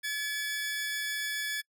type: tone pair together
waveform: sawtooth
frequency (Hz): 1715 / 2289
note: A6 / D7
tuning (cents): -45 / -45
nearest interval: perfect fourth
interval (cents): 500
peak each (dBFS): -28 / -37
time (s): 0.03-1.62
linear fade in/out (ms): 20
effects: noise-tail reverb RT60 0.1 s tail -26 dB re dry